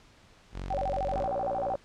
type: tone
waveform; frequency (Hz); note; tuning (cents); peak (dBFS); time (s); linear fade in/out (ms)
sawtooth; 46.25; F#1; 0; -31; 0.52-1.28; 50
type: tone with vibrato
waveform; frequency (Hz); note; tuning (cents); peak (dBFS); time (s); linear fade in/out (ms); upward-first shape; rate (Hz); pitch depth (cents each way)
sine; 659.3; E5; 0; -28; 0.7-1.76; 5; square; 13; 270
type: click train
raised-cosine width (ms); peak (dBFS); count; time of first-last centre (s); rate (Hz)
1; -24; 37; 1.14-1.753; 58.7
effects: pink hiss -58 dBFS RMS until 1.84 s + low-pass 6000 Hz 12 dB/octave